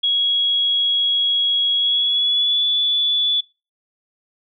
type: tone with pitch glide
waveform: sine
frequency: 3322 to 3451 Hz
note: G#7 to A7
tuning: 0 to -34 cents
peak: -15 dBFS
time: 0.03-3.41 s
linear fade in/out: 10 ms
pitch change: +66 cents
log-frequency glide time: 1.75-2.65 s
effects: noise-tail reverb RT60 0.3 s tail -23 dB re dry